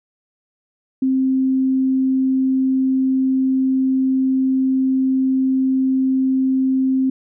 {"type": "tone", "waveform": "sine", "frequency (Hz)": 263, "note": "C4", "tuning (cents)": 9, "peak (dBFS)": -14, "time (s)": [1.02, 7.1], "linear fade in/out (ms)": 5, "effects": []}